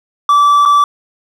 triangle tone with dropouts, 1159 Hz, D6, 23 cents flat, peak -4 dBFS, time 0.29-0.84 s, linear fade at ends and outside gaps 2 ms, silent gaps 0.653-0.658 s, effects none

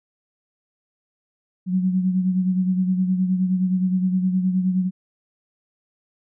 sine beating tone pair, 184.1 / 193.7 Hz, F#3 / G3, -8 / -20 cents, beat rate 9.6 Hz, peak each -18 / -27 dBFS, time 1.66-4.91 s, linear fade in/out 50 ms, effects none

